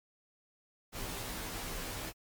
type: noise with comb filter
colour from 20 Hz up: pink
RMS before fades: -40 dBFS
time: 0.92-2.13 s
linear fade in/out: 50 ms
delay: 14 ms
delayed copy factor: -0.95
effects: MP3 96 kbps